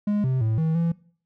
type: tone with pitch steps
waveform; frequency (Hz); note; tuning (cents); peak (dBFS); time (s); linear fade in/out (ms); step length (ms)
triangle; 207.2 / 130.2 / 110.6 / 160.3 / 167.8; G#3 / C3 / A2 / E3 / E3; -4 / -8 / +9 / -48 / +31; -18; 0.07-0.92; 5; 170
effects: noise-tail reverb RT60 0.5 s tail -21 dB re dry